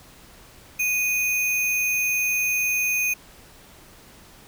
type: tone with sample-and-hold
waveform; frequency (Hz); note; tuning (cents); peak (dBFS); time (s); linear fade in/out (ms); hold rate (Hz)
sine; 2480; D#7; -6; -20; 0.79-3.14; 10; 8820
effects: pink hiss -49 dBFS RMS until 4.47 s